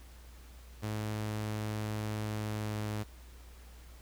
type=tone with pitch glide; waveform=sawtooth; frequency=107.1 to 106.18 Hz; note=A2 to G#2; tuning=-46 to +39 cents; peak=-30 dBFS; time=0.82-3.04 s; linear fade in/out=20 ms; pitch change=-15 cents; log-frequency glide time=2.24-2.91 s; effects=added 60 Hz sine -50 dBFS peak until 4.01 s + pink hiss -59 dBFS RMS until 4.01 s